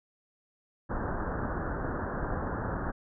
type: low-pass noise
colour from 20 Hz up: pink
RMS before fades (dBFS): -33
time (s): 0.89-2.92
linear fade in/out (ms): 20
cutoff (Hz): 1700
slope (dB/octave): 96
effects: none